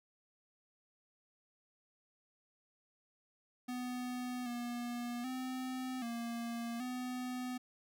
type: tone with pitch steps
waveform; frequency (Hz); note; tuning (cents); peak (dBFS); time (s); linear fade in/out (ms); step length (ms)
square; 248.8 / 240.5 / 257.1 / 233.7 / 251.1; B3 / B3 / C4 / A#3 / B3; +13 / -46 / -30 / +5 / +29; -39; 3.68-7.58; 10; 780
effects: none